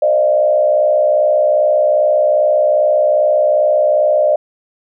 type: tone with frequency modulation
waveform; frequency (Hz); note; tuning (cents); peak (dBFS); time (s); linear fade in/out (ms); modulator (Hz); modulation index
sine; 605; D#5; -49; -9; 0.02-4.36; 5; 62.5; 0.85
effects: none